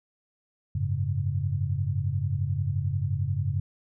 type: chord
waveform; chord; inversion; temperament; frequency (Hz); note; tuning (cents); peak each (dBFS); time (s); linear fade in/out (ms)
sine; F# suspended second; none; equal; 92.5 / 103.83 / 138.59; F#2 / G#2 / C#3; 0 / 0 / 0; -29; 0.75-3.6; 5
effects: none